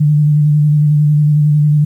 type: tone with vibrato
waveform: sine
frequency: 149.2 Hz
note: D3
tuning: 28 cents sharp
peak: -7 dBFS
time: 0-1.85 s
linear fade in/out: 10 ms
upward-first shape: square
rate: 11 Hz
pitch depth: 21 cents each way
effects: 8-bit